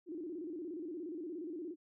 sine tone with vibrato, 330.4 Hz, E4, 4 cents sharp, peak -40 dBFS, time 0.06-1.76 s, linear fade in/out 50 ms, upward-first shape square, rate 17 Hz, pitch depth 130 cents each way, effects none

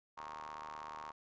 sawtooth ring-modulated tone, 76.5 Hz, D#2, 29 cents flat, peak -38 dBFS, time 0.17-1.12 s, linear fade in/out 10 ms, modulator 1010 Hz, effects resampled to 16000 Hz

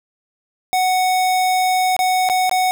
square tone with dropouts, 741 Hz, F#5, 2 cents sharp, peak -15 dBFS, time 0.73-2.71 s, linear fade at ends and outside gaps 0 ms, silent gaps 1.965-1.991 / 2.289-2.298 / 2.495-2.513 s, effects none

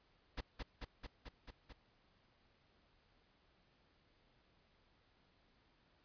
pink noise with echo, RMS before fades -42 dBFS, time 0.37-0.41 s, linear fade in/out 10 ms, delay 220 ms, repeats 6, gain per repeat -2 dB, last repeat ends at 1.73 s, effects pink hiss -73 dBFS RMS until 6.04 s + resampled to 11025 Hz

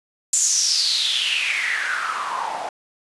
white noise with band-pass filter sweep, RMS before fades -22 dBFS, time 0.33-2.69 s, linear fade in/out 2 ms, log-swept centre 7500 to 720 Hz, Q 6.8, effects resampled to 24000 Hz

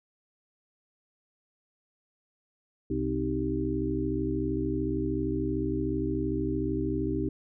harmonic tone with a mistuned harmonic, 65.2 Hz, C2, 5 cents flat, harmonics 1 / 2 / 4 / 5 / 6, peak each -35 / -35 / -33 / -31 / -33 dBFS, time 2.9-7.29 s, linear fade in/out 5 ms, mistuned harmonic 5, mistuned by -65 cents, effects none

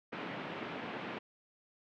pink band-pass noise, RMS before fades -42 dBFS, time 0.12-1.19 s, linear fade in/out 10 ms, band 160 to 2900 Hz, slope 24 dB/octave, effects none

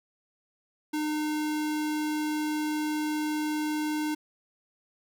square tone, 304.2 Hz, D#4, 39 cents flat, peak -28 dBFS, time 0.93-4.15 s, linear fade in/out 10 ms, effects none

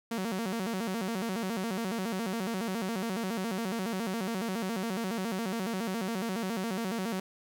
sawtooth tone with vibrato, 207.7 Hz, G#3, in tune, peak -27 dBFS, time 0.11-7.2 s, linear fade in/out 5 ms, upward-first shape square, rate 7.2 Hz, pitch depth 180 cents each way, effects none

